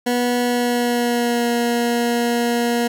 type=tone with pitch glide; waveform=20% pulse; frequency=243.9 to 237.5 Hz; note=B3 to A#3; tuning=-21 to +33 cents; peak=-12 dBFS; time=0.06-2.88 s; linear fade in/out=10 ms; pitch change=-46 cents; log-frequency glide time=0.41-1.48 s; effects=none